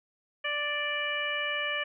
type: harmonic tone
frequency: 587.3 Hz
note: D5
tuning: in tune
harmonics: 1 / 2 / 3 / 4 / 5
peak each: -37 / -38 / -33 / -34 / -35 dBFS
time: 0.44-1.84 s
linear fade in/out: 10 ms
effects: none